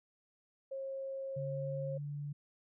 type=tone; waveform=sine; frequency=539 Hz; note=C#5; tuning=49 cents flat; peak=-38 dBFS; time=0.71-1.98 s; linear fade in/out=10 ms
type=tone with pitch glide; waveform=sine; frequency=141.7 to 145.01 Hz; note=C#3 to D3; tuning=+38 to -22 cents; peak=-38 dBFS; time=1.36-2.33 s; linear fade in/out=10 ms; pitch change=+40 cents; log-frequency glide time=1.46-1.97 s
effects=none